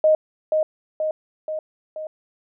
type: tone with echo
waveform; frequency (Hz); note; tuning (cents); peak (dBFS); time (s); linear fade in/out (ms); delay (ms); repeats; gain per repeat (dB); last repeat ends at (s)
sine; 622.3; D#5; 0; -12; 0.04-0.15; 2; 480; 4; -4; 2.07
effects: none